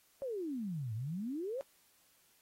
sine exponential two-way sweep, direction down then up, 566 to 104.5 to 566 Hz, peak -36 dBFS, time 0.22-1.61 s, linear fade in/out 0 ms, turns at 0.94 s, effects white hiss -69 dBFS RMS until 2.41 s + AAC 48 kbps

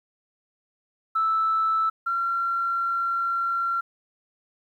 sine tone pair in turn, 1316 / 1368.3 Hz, E6 / F6, -3 / -36 cents, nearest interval minor second, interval 67 cents, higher second, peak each -19 / -22 dBFS, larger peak first, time 1.15-1.9 / 2.06-3.81 s, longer second, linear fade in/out 10 ms, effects tanh soft clip ceiling -15 dBFS + 10-bit

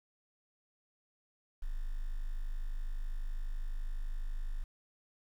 sine tone, 25.96 Hz, G#0, in tune, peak -33 dBFS, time 1.62-4.64 s, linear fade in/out 10 ms, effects 10-bit

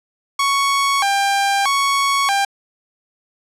sawtooth tone with vibrato, 940 Hz, A#5, 14 cents sharp, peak -11 dBFS, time 0.39-2.45 s, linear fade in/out 5 ms, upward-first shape square, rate 0.79 Hz, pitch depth 290 cents each way, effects low-pass 10000 Hz 12 dB/octave

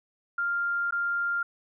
sine tone with dropouts, 1396.9 Hz, F6, in tune, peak -25 dBFS, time 0.38-1.43 s, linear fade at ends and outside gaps 5 ms, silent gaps 0.909-0.923 s, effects none

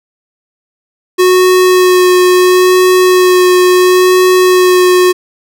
square tone with vibrato, 365.7 Hz, F#4, 20 cents flat, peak -5 dBFS, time 1.18-5.13 s, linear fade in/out 20 ms, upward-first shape sine, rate 0.73 Hz, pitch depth 12 cents each way, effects none

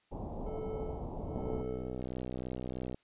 pink low-pass noise, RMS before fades -40 dBFS, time 0.11-1.63 s, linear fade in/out 20 ms, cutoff 910 Hz, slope 48 dB/octave
triangle tone with tremolo, 436.7 Hz, A4, 13 cents flat, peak -36 dBFS, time 0.46-2.01 s, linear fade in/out 5 ms, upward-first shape sine, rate 1.1 Hz, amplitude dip 95%
click train, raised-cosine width 2 ms, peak -26 dBFS, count 101, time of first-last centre 1.36-2.945 s, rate 63.1 Hz
effects white hiss -72 dBFS RMS until 3.03 s + resampled to 8000 Hz

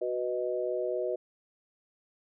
sine chord, B major, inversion second, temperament equal, 370 / 493.9 / 622.3 Hz, F#4 / B4 / D#5, 0 / 0 / 0 cents, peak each -33 dBFS, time 0.01-1.16 s, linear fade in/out 10 ms, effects none

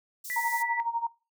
white high-pass noise, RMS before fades -40 dBFS, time 0.24-0.63 s, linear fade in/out 10 ms, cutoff 5000 Hz, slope 24 dB/octave
sine tone, 1967 Hz, B6, 7 cents flat, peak -30 dBFS, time 0.3-0.8 s, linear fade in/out 0 ms
sine tone with tremolo, 930 Hz, A#5, 4 cents flat, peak -24 dBFS, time 0.36-1.07 s, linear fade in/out 5 ms, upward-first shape sine, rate 12 Hz, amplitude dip 85%
effects noise-tail reverb RT60 0.3 s tail -21 dB re dry

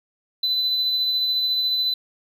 triangle tone with tremolo, 4010 Hz, B7, 26 cents sharp, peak -16 dBFS, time 0.43-1.94 s, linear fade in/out 5 ms, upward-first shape sine, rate 14 Hz, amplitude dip 30%, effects tanh soft clip ceiling -14 dBFS

